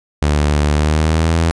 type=tone with pitch glide; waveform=sawtooth; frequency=74 to 82.58 Hz; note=D2 to E2; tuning=+14 to +4 cents; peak=-8 dBFS; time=0.22-1.51 s; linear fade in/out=0 ms; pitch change=+190 cents; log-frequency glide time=0.7-1.36 s; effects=resampled to 22050 Hz